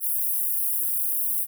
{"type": "high-pass noise", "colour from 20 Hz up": "white", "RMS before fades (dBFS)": -25, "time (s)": [0, 1.47], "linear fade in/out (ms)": 50, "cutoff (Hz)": 10000, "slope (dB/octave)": 48, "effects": []}